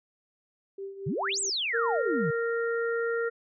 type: tone with tremolo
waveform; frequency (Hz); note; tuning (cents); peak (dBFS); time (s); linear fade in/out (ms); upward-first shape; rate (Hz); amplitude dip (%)
sine; 392; G4; 0; -33; 0.78-1.5; 5; triangle; 4.4; 70
type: exponential two-way sweep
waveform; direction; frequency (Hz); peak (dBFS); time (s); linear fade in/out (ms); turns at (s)
sine; up then down; 116.54 to 8372 to 135.9; -27; 1.06-2.31; 10; 1.4
type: harmonic tone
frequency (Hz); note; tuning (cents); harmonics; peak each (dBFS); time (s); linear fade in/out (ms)
464; A#4; -8; 1 / 3 / 4; -27 / -33 / -38; 1.73-3.3; 20
effects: none